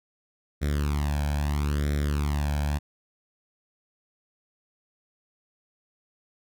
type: tone with flanger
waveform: sawtooth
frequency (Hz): 72.9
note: D2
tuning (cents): -12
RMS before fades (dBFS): -26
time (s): 0.61-2.79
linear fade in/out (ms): 20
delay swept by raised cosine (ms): 0.53 to 1.26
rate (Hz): 0.76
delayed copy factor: +0.85
effects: none